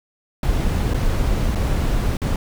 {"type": "noise with dropouts", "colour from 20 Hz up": "brown", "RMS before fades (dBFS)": -19, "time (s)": [0.43, 2.36], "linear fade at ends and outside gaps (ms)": 2, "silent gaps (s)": [[0.937, 0.943], [1.55, 1.556], [2.17, 2.217]], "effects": []}